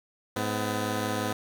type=tone pair together; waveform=10% pulse; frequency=105.87 / 251.8 Hz; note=G#2 / B3; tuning=+34 / +34 cents; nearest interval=octave + minor third; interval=1500 cents; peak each=-22 dBFS; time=0.36-1.33 s; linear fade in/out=5 ms; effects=none